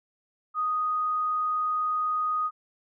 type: tone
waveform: sine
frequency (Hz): 1244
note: D#6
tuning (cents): -1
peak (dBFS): -24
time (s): 0.54-2.51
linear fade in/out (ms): 50
effects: none